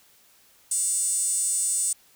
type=tone with high-pass filter; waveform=5% pulse; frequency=712 Hz; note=F5; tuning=33 cents sharp; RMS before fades=-25 dBFS; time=0.71-1.93 s; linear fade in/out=5 ms; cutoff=8400 Hz; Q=6.8; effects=white hiss -58 dBFS RMS until 2.15 s